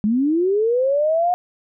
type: linear sweep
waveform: sine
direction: up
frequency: 201 to 727 Hz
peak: -15 dBFS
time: 0.04-1.34 s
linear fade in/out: 0 ms
effects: none